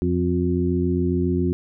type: harmonic tone with a mistuned harmonic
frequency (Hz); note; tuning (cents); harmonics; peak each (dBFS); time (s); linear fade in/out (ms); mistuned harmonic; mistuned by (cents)
87.31; F2; 0; 1 / 2 / 3 / 4; -24 / -24 / -24 / -24; 0.02-1.53; 0; 4; +36
effects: none